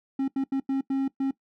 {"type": "tone bursts at uneven times", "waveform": "triangle", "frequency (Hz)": 270.3, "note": "C#4", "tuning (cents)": -44, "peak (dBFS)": -21, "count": 6, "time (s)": [[0.19, 0.28], [0.36, 0.44], [0.52, 0.6], [0.69, 0.81], [0.9, 1.08], [1.2, 1.31]], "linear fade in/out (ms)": 5, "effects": ["noise-tail reverb RT60 0.1 s tail -19 dB re dry"]}